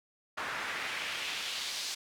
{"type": "noise with band-pass filter sweep", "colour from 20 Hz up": "pink", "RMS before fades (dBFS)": -37, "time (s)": [0.37, 1.95], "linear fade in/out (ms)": 10, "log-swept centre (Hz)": [1400, 4900], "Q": 1.4, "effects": []}